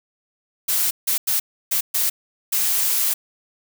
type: noise bursts at uneven times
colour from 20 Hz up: blue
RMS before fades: -20 dBFS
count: 6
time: 0.68-0.91 / 1.07-1.18 / 1.27-1.4 / 1.71-1.81 / 1.94-2.1 / 2.52-3.14 s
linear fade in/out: 10 ms
effects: none